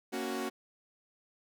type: chord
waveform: sawtooth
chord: F# major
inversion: first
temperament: equal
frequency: 233.1 / 277.2 / 370 Hz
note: A#3 / C#4 / F#4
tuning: 0 / 0 / 0 cents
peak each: -35 / -35 / -33 dBFS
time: 0.12-0.5 s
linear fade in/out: 20 ms
effects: none